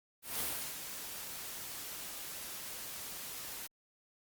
white noise with ADSR envelope, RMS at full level -35 dBFS, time 0.22-3.67 s, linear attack 170 ms, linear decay 340 ms, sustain -9 dB, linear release 4 ms, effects Opus 32 kbps

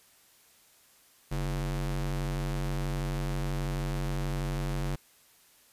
square ring-modulated tone, 92.5 Hz, F#2, in tune, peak -27 dBFS, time 1.31-4.96 s, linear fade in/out 10 ms, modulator 49.3 Hz, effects white hiss -61 dBFS RMS until 5.72 s + resampled to 32000 Hz

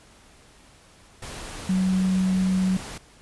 sine tone in noise, 187.1 Hz, F#3, 20 cents sharp, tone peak -19 dBFS, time 1.69-2.77 s, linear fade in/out 5 ms, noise pink, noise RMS -37 dBFS, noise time 1.22-2.98 s, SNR +15 dB, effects pink hiss -53 dBFS RMS until 3.21 s + resampled to 24000 Hz

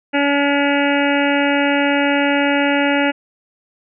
harmonic tone, 284.1 Hz, C#4, 43 cents sharp, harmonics 1 / 2 / 3 / 5 / 6 / 7 / 8 / 9 / 10, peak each -17 / -20 / -22 / -24 / -25 / -25 / -26 / -27 / -27 dBFS, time 0.13-3.12 s, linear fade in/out 20 ms, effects none

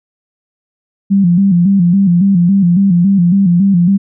sine tone with vibrato, 185 Hz, F#3, in tune, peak -6 dBFS, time 1.1-3.98 s, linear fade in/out 20 ms, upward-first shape square, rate 3.6 Hz, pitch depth 110 cents each way, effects none

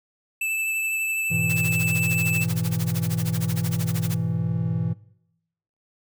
square tone with vibrato, 2635 Hz, E7, 1 cent flat, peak -24 dBFS, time 0.41-2.44 s, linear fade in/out 5 ms, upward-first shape triangle, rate 12 Hz, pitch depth 12 cents each way
triangle chord, E major, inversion first, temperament equal, 103.83 / 123.47 / 164.81 Hz, G#2 / B2 / E3, 0 / 0 / 0 cents, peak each -27 / -26 / -23 dBFS, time 1.3-4.94 s, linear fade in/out 20 ms
white noise with tremolo, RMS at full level -32 dBFS, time 1.49-4.15 s, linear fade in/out 10 ms, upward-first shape sine, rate 13 Hz, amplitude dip 100%
effects noise-tail reverb RT60 0.9 s tail -22 dB re dry

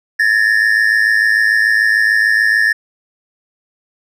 triangle tone pair together, 1715.2 / 1822 Hz, A6 / A#6, -45 / -40 cents, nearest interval minor second, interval 105 cents, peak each -11 dBFS, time 0.19-2.73 s, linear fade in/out 10 ms, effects none

